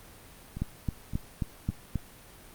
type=two click trains; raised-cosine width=5 ms; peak=-24 / -16 dBFS; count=3 / 6; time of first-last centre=0.57-1.7 / 0.62-1.957 s; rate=1.77 / 3.74 Hz; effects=pink hiss -51 dBFS RMS until 2.54 s + Opus 32 kbps